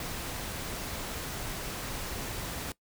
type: noise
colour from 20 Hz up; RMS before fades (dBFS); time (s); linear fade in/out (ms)
pink; -37; 0-2.72; 2
effects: noise-tail reverb RT60 0.1 s tail -20 dB re dry